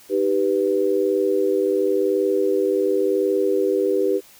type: chord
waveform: sine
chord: Eb augmented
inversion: none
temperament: equal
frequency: 311.1 / 392 / 493.9 Hz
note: Eb4 / G4 / B4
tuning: 0 / 0 / 0 cents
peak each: -25 / -19 / -22 dBFS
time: 0.09-4.21 s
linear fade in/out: 50 ms
effects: white hiss -49 dBFS RMS until 4.39 s